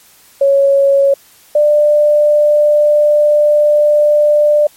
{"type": "tone pair in turn", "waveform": "sine", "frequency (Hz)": [554.4, 594.4], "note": ["C#5", "D5"], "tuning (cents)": [0, 21], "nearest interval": "minor second", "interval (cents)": 121, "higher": "second", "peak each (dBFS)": -6, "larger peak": "neither", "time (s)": [[0.41, 1.14], [1.55, 4.67]], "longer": "second", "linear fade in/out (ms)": 5, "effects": ["white hiss -45 dBFS RMS until 4.76 s", "MP3 64 kbps"]}